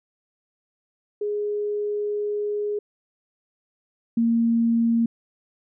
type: tone pair in turn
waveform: sine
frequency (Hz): 415.3 / 231.1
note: G#4 / A#3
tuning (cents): 0 / -15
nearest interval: minor seventh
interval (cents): 1015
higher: first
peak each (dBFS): -23 / -17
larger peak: second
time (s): 1.21-2.79 / 4.17-5.06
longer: first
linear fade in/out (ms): 5
effects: none